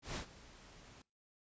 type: noise with ADSR envelope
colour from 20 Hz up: pink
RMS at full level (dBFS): -40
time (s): 0.02-1.02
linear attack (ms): 140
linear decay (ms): 95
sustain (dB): -18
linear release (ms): 4
effects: noise-tail reverb RT60 0.3 s tail -24 dB re dry + resampled to 16000 Hz